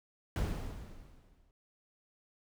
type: noise with exponential decay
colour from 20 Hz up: brown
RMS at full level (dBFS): -30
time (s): 0.36-1.51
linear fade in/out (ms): 1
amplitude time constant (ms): 250
effects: none